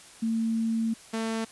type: tone pair in turn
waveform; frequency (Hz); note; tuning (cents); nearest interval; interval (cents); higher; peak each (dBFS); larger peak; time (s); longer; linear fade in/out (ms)
sine / sawtooth; 225.8 / 224.1; A3 / A3; +45 / +32; unison; 13; first; -24; neither; 0.22-0.94 / 1.13-1.45; first; 10
effects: white hiss -50 dBFS RMS until 1.51 s + resampled to 24000 Hz